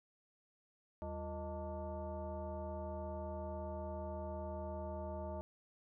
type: tone with frequency modulation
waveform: sine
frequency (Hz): 349.2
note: F4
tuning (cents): 0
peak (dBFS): -40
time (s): 1.02-5.41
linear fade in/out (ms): 0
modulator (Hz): 271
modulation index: 1.9
effects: none